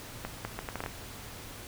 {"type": "accelerating click train", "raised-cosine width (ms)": 0.5, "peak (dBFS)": -19, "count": 8, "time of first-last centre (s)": [0.25, 0.862], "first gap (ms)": 200, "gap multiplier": 0.7, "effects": ["added 107 Hz sine -51 dBFS peak until 1.67 s", "pink hiss -45 dBFS RMS until 1.67 s"]}